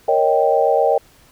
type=chord; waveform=sine; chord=Eb dominant seventh; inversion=second; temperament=equal; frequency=466.2 / 554.4 / 622.3 / 784 Hz; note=Bb4 / Db5 / Eb5 / G5; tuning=0 / 0 / 0 / 0 cents; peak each=-18 dBFS; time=0.08-0.98 s; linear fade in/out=5 ms; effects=pink hiss -51 dBFS RMS until 1.31 s